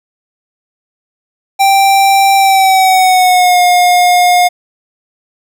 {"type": "tone with pitch glide", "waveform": "square", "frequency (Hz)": [784, 714.8], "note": ["G5", "F5"], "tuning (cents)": [0, 40], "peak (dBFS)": -6, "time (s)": [1.59, 4.49], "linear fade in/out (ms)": 20, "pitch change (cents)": -160, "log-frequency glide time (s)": [2.36, 3.61], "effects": []}